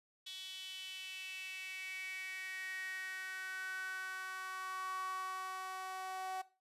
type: tone with high-pass filter sweep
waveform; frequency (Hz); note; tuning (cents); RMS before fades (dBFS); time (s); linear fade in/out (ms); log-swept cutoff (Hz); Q
sawtooth; 376; F#4; +28; -44; 0.26-6.42; 10; 3400 to 810; 6.3
effects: noise-tail reverb RT60 0.3 s tail -17 dB re dry + resampled to 32000 Hz